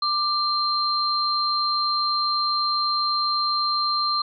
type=tone pair together; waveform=sine; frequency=1184 / 4156 Hz; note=D6 / C8; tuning=+14 / -12 cents; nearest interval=octave + minor seventh; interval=2174 cents; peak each=-23 dBFS; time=0.02-4.22 s; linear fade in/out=5 ms; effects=none